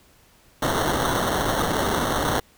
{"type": "noise with sample-and-hold", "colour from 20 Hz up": "white", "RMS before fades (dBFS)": -23, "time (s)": [0.62, 2.4], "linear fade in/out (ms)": 5, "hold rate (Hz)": 2450, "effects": ["pink hiss -56 dBFS RMS until 2.57 s"]}